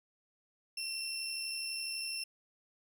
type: tone pair together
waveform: 35% pulse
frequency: 2714 / 5356 Hz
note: E7 / E8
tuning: +50 / +27 cents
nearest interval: octave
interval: 1177 cents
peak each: -39 / -36 dBFS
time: 0.77-2.24 s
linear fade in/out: 5 ms
effects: none